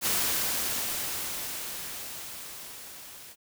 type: noise with level ramp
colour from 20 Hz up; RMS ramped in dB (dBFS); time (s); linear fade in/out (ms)
white; -26 to -47; 0.01-3.36; 50
effects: none